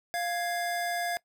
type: tone pair together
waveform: square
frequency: 698.5 / 1663.3 Hz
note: F5 / G#6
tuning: 0 / +2 cents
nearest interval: octave + minor third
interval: 1502 cents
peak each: -31 / -35 dBFS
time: 0.14-1.17 s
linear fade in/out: 0 ms
effects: noise-tail reverb RT60 0.1 s tail -21 dB re dry